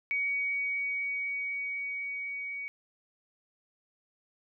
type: tone with level ramp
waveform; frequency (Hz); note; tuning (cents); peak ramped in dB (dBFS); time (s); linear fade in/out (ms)
sine; 2252; C#7; +27; -27 to -35; 0.11-2.68; 0
effects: none